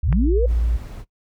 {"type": "linear sweep", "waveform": "sine", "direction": "up", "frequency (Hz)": [51.91, 511], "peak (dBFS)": -18, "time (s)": [0.03, 0.46], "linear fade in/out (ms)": 5}
{"type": "tone", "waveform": "sine", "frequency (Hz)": 57.2, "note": "A#1", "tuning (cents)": -32, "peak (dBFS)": -16, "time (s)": [0.07, 0.77], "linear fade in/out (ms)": 10}
{"type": "click", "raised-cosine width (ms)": 0.5, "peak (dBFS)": -15, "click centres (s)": 0.127}
{"type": "noise", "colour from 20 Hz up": "brown", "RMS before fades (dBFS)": -34, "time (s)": [0.46, 1.05], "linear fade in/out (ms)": 50}
{"effects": ["noise-tail reverb RT60 0.1 s tail -18 dB re dry"]}